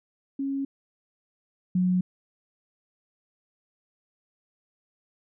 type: tone pair in turn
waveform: sine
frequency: 274.4 / 182.24 Hz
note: C#4 / F#3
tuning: -17 / -26 cents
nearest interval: perfect fifth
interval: 709 cents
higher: first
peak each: -26 / -20 dBFS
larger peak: second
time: 0.39-0.65 / 1.75-2.01 s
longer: neither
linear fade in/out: 5 ms
effects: none